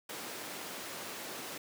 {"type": "high-pass noise", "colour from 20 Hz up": "pink", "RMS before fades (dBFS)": -43, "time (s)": [0.09, 1.58], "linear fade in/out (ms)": 5, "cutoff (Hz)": 290, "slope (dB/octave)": 12, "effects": []}